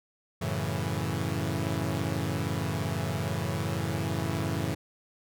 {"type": "chord", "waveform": "sawtooth", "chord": "F# minor seventh", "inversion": "none", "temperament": "equal", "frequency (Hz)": [92.5, 110, 138.59, 164.81], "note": ["F#2", "A2", "C#3", "E3"], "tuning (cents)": [0, 0, 0, 0], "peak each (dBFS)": -30, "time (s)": [0.41, 4.75], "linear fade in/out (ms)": 10, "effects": []}